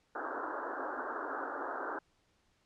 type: band-pass noise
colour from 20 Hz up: white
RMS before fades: -39 dBFS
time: 0.15-1.99 s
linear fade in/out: 5 ms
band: 260 to 1600 Hz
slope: 96 dB/octave
effects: pink hiss -73 dBFS RMS until 2.65 s + low-pass 7000 Hz 12 dB/octave